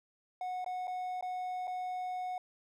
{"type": "tone with dropouts", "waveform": "triangle", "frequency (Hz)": 733, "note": "F#5", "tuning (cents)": -16, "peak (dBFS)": -33, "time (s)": [0.41, 2.38], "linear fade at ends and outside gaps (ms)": 2, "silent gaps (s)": [[0.645, 0.662], [0.872, 0.878], [1.21, 1.225], [1.672, 1.677]], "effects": []}